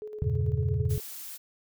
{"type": "tone with tremolo", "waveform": "sine", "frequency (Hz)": 425.6, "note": "G#4", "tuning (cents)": 42, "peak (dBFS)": -35, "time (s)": [0.02, 1], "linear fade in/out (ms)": 0, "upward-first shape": "square", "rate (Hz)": 9, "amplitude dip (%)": 45}
{"type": "chord", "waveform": "sine", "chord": "E diminished seventh", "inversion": "none", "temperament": "equal", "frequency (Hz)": [82.41, 98, 116.54, 138.59], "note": ["E2", "G2", "Bb2", "Db3"], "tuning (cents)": [0, 0, 0, 0], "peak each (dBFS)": -30, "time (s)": [0.22, 0.98], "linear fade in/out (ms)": 0}
{"type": "noise", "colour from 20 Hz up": "blue", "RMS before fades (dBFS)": -41, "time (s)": [0.89, 1.38], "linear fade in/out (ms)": 20}
{"effects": []}